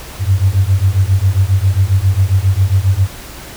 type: beating tone pair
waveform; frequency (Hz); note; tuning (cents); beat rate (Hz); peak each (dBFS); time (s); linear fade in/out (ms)
sine; 92.5 / 99.9; F#2 / G2; 0 / +33; 7.4; -12 / -12; 0.19-3.08; 50
effects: added 60 Hz sine -36 dBFS peak until 3.56 s + pink hiss -32 dBFS RMS until 3.56 s